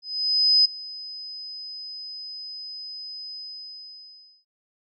sine tone with ADSR envelope, 5030 Hz, D#8, 18 cents sharp, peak -13 dBFS, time 0.02-4.45 s, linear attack 630 ms, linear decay 10 ms, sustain -21 dB, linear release 1100 ms, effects none

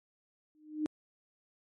sine tone with exponential growth, 305.6 Hz, D#4, 31 cents flat, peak -26 dBFS, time 0.55-0.86 s, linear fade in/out 0 ms, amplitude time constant 66 ms, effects MP3 48 kbps

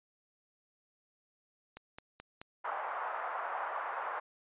click train, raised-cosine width 0.3 ms, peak -30 dBFS, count 4, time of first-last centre 1.77-2.415 s, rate 4.65 Hz
white band-pass noise, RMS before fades -38 dBFS, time 2.64-4.2 s, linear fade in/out 10 ms, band 660 to 1300 Hz, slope 24 dB/octave
effects resampled to 8000 Hz

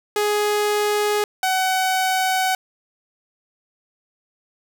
sawtooth tone pair in turn, 417 / 751.9 Hz, G#4 / F#5, +7 / +28 cents, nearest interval minor seventh, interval 1021 cents, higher second, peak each -14 dBFS, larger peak neither, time 0.16-1.24 / 1.43-2.55 s, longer second, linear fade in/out 2 ms, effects none

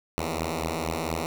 5% pulse beating tone pair, 79.2 / 83.4 Hz, D#2 / E2, +31 / +21 cents, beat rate 4.2 Hz, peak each -19 dBFS, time 0.18-1.26 s, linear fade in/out 0 ms, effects 8-bit

